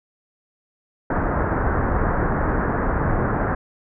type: low-pass noise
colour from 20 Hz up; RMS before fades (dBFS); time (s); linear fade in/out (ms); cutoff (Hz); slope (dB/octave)
pink; -21; 1.1-3.55; 5; 1700; 48
effects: none